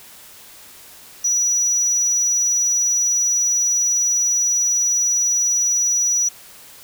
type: tone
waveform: sine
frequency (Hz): 5860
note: F#8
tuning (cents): -18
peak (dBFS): -13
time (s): 1.24-6.29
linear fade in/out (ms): 10
effects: tanh soft clip ceiling -14 dBFS + white hiss -43 dBFS RMS until 6.83 s